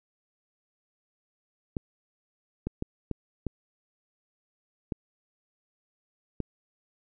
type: clicks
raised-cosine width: 3 ms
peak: -17 dBFS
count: 7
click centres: 1.768 / 2.67 / 2.824 / 3.113 / 3.467 / 4.922 / 6.403 s
effects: none